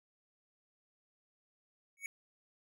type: tone with exponential growth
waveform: square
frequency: 2231 Hz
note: C#7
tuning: 11 cents sharp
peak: -35 dBFS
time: 1.97-2.06 s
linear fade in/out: 1 ms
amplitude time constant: 19 ms
effects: none